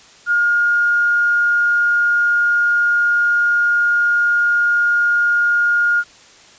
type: tone with quantisation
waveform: sine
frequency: 1422 Hz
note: F6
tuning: 31 cents sharp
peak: -12 dBFS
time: 0.26-6.04 s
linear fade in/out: 50 ms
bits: 7
effects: white hiss -45 dBFS RMS until 6.58 s + resampled to 16000 Hz